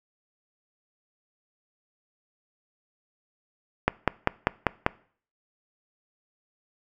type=click train; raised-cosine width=0.5 ms; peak=-4 dBFS; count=6; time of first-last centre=3.88-4.864 s; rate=5.08 Hz; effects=noise-tail reverb RT60 0.5 s tail -22 dB re dry